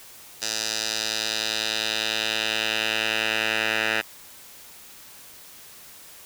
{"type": "tone with band-pass filter sweep", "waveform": "10% pulse", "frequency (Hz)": 110, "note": "A2", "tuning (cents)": 0, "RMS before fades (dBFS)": -26, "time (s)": [0.41, 4.02], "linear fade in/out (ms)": 20, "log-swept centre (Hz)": [5500, 2200], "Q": 1.9, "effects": ["white hiss -46 dBFS RMS until 6.25 s"]}